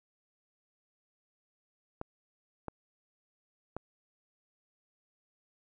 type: clicks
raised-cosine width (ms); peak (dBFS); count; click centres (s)
1; -23; 3; 2.014 / 2.683 / 3.766
effects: none